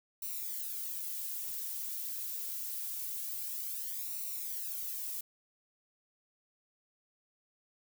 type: noise with flanger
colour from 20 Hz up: violet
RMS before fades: -39 dBFS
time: 0.22-5.21 s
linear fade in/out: 5 ms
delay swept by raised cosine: 0.6 to 3.4 ms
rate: 0.25 Hz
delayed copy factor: -0.75
effects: none

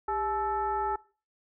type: tone with frequency modulation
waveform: sine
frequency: 859 Hz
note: A5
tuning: 42 cents flat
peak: -27 dBFS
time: 0.08-0.96 s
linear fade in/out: 5 ms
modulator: 460 Hz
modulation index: 0.96
effects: noise-tail reverb RT60 0.4 s tail -23 dB re dry

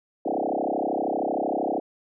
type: tone with frequency modulation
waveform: sine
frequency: 523.3 Hz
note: C5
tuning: in tune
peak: -23 dBFS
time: 0.25-1.8 s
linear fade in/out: 10 ms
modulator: 32.9 Hz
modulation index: 8
effects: none

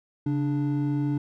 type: tone pair together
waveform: triangle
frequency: 139.13 / 293.7 Hz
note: C#3 / D4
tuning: +7 / 0 cents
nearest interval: octave + minor second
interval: 1293 cents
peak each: -24 dBFS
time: 0.26-1.18 s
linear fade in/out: 5 ms
effects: none

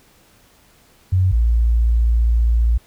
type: tone pair in turn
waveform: sine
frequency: 92.6 / 57.48 Hz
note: F#2 / A#1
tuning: +2 / -24 cents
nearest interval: minor sixth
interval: 826 cents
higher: first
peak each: -12 dBFS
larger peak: neither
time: 1.12-1.32 / 1.32-2.78 s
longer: second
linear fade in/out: 10 ms
effects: pink hiss -53 dBFS RMS until 2.86 s

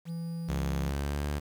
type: tone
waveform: triangle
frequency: 167.3 Hz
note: E3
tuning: 26 cents sharp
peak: -31 dBFS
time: 0.05-0.93 s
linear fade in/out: 50 ms
type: tone with pitch glide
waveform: sawtooth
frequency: 68.9 to 73 Hz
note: C#2 to D2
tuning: -10 to -10 cents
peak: -26 dBFS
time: 0.48-1.4 s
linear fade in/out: 20 ms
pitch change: +100 cents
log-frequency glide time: 0.82-1.27 s
effects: 9-bit

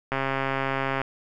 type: click train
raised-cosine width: 0.5 ms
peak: -11 dBFS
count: 122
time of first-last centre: 0.12-1.016 s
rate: 135 Hz
effects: none

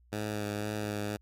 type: tone with vibrato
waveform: 10% pulse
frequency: 104.9 Hz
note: G#2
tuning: 18 cents sharp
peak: -24 dBFS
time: 0.12-1.17 s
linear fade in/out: 10 ms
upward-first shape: sine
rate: 2 Hz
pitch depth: 24 cents each way
effects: added 60 Hz sine -59 dBFS peak until 1.21 s + MP3 96 kbps

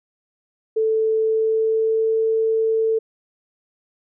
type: tone with pitch glide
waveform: sine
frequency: 440.8 to 445.1 Hz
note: A4 to A4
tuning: +3 to +20 cents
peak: -16 dBFS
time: 0.76-2.99 s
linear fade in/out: 10 ms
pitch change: +17 cents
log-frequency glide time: 1.17-2.2 s
effects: none

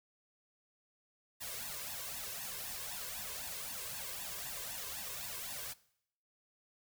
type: noise with flanger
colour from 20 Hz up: white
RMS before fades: -43 dBFS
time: 1.4-5.74 s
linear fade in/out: 20 ms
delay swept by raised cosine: 1.1 to 1.92 ms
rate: 3.9 Hz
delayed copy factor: +0.85
effects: noise-tail reverb RT60 0.7 s tail -20 dB re dry

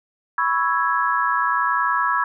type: chord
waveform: sine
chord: C# minor seventh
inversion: third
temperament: equal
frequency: 987.8 / 1108.7 / 1318.5 / 1661.2 Hz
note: B5 / C#6 / E6 / G#6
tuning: 0 / 0 / 0 / 0 cents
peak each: -23 dBFS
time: 0.38-2.24 s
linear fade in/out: 2 ms
effects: none

